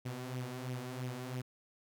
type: tone with flanger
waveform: sawtooth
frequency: 126.4 Hz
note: B2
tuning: 41 cents sharp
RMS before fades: -41 dBFS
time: 0.05-1.42 s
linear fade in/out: 10 ms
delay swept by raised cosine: 0.33 to 5.23 ms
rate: 3 Hz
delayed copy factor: +0.6
effects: none